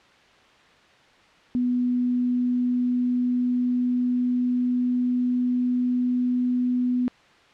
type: tone with pitch glide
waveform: sine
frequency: 246.9 to 248.3 Hz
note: B3 to B3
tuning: 0 to +9 cents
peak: -20 dBFS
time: 1.55-7.08 s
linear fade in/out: 0 ms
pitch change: +9 cents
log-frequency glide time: 2.17-6.5 s
effects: white hiss -54 dBFS RMS until 7.53 s + low-pass 3000 Hz 12 dB/octave